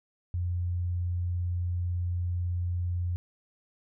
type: tone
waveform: sine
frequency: 88.2 Hz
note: F2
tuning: 18 cents sharp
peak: -27 dBFS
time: 0.34-3.16 s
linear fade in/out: 0 ms
effects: none